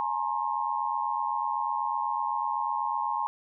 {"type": "tone cluster", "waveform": "sine", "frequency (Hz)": [848, 936, 1069], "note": ["G#5", "A#5", "C6"], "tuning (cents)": [36, 7, 37], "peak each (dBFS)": -31, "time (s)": [0, 3.27], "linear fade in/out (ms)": 0, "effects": []}